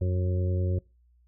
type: harmonic tone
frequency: 90.9 Hz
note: F#2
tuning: 30 cents flat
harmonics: 1 / 2 / 3 / 4 / 5 / 6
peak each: -24 / -36 / -44 / -36 / -42 / -39 dBFS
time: 0.01-0.79 s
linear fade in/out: 5 ms
effects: noise-tail reverb RT60 0.3 s tail -25 dB re dry + added 60 Hz sine -59 dBFS peak until 1.27 s